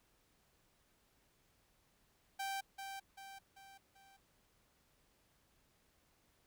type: tone with echo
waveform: sawtooth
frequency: 782 Hz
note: G5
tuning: 4 cents flat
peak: -35 dBFS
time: 2.39-2.61 s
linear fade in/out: 10 ms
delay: 390 ms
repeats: 4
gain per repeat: -6 dB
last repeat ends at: 4.17 s
effects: pink hiss -74 dBFS RMS until 6.46 s